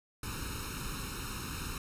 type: noise with comb filter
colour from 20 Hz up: pink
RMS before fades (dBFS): -39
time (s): 0.23-1.78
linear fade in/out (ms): 2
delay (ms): 0.75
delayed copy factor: +1
effects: resampled to 32000 Hz